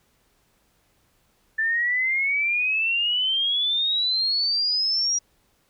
sine exponential sweep, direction up, 1760 to 5760 Hz, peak -20 dBFS, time 1.58-5.19 s, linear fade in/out 10 ms, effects pink hiss -65 dBFS RMS until 5.69 s

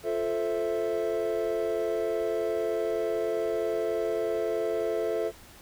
triangle chord, F major seventh, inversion none, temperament equal, 349.2 / 440 / 523.3 / 659.3 Hz, F4 / A4 / C5 / E5, 0 / 0 / 0 / 0 cents, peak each -32 / -27 / -33 / -30 dBFS, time 0.03-5.32 s, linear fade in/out 50 ms, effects pink hiss -51 dBFS RMS until 5.61 s

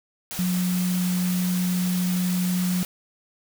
sine tone in noise, 180.8 Hz, F#3, 40 cents flat, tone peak -21 dBFS, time 0.39-2.83 s, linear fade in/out 0 ms, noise white, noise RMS -33 dBFS, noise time 0.31-2.85 s, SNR +9 dB, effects none

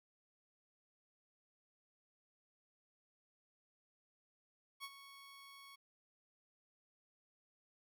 15% pulse tone with ADSR envelope, 1108 Hz, C#6, 1 cent flat, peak -37 dBFS, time 4.8-5.76 s, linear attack 40 ms, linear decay 47 ms, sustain -12 dB, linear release 12 ms, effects none

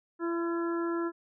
harmonic tone with a mistuned harmonic, 338.4 Hz, E4, 45 cents sharp, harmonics 1 / 2 / 3 / 4 / 5, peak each -29 / -44 / -40 / -39 / -44 dBFS, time 0.19-1.12 s, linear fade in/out 50 ms, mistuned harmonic 2, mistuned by -17 cents, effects none

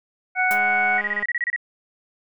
harmonic tone, 740 Hz, F#5, in tune, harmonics 1 / 2 / 3, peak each -22 / -22 / -21 dBFS, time 0.35-1.02 s, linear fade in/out 50 ms
blue noise with exponential decay, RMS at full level -27 dBFS, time 0.51-0.62 s, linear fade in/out 0 ms, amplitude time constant 22 ms
click train, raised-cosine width 0.5 ms, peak -19 dBFS, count 149, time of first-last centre 0.51-1.228 s, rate 206 Hz
sine tone bursts, 1915 Hz, A#6, 46 cents sharp, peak -20 dBFS, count 10, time 0.98-1.562 s, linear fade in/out 2 ms, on 33 ms, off 28 ms
effects none

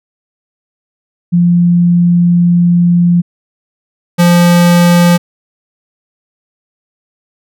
sine / square tone pair in turn, 174 / 174 Hz, F3 / F3, -6 / -6 cents, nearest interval unison, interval 0 cents, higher neither, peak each -5 dBFS, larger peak neither, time 1.32-3.22 / 4.18-5.18 s, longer first, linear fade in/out 20 ms, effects none

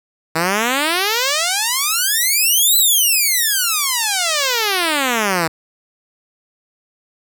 5% pulse exponential two-way sweep, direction up then down, 157 to 4063 to 157 Hz, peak -4 dBFS, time 0.35-5.48 s, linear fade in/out 10 ms, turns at 2.77 s, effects none

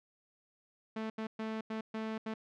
sawtooth tone bursts at uneven times, 220 Hz, A3, in tune, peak -32 dBFS, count 6, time 0.96-1.1 / 1.18-1.27 / 1.39-1.61 / 1.7-1.81 / 1.94-2.18 / 2.26-2.34 s, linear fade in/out 5 ms, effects low-pass 3000 Hz 12 dB/octave

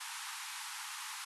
pink band-pass noise, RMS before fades -44 dBFS, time 0-1.25 s, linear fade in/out 10 ms, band 830 to 12000 Hz, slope 96 dB/octave, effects none

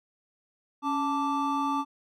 triangle tone cluster, 278 / 880 / 1169 Hz, C#4 / A5 / D6, +5 / 0 / -8 cents, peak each -28 dBFS, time 0.82-1.85 s, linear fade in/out 50 ms, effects none

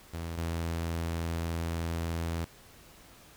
sawtooth tone pair in turn, 83.3 / 83.3 Hz, E2 / E2, +19 / +19 cents, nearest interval unison, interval 0 cents, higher neither, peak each -31 / -27 dBFS, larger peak second, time 0.13-0.37 / 0.37-2.45 s, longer second, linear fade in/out 10 ms, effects pink hiss -55 dBFS RMS until 3.36 s

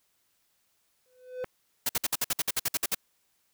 triangle tone with exponential growth, 505 Hz, B4, 39 cents sharp, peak -27 dBFS, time 1.06-1.44 s, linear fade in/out 0 ms, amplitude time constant 81 ms
clicks, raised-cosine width 0.5 ms, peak -20 dBFS, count 2, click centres 1.444 / 1.966 s
white noise bursts, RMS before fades -27 dBFS, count 13, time 1.86-2.948 s, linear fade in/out 5 ms, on 32 ms, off 56 ms
effects white hiss -72 dBFS RMS until 3.53 s

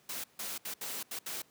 white noise bursts at uneven times, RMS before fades -39 dBFS, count 6, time 0.09-0.24 / 0.39-0.58 / 0.65-0.74 / 0.81-1.03 / 1.11-1.19 / 1.26-1.42 s, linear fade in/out 5 ms, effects pink hiss -65 dBFS RMS until 1.5 s + high-pass 150 Hz 12 dB/octave

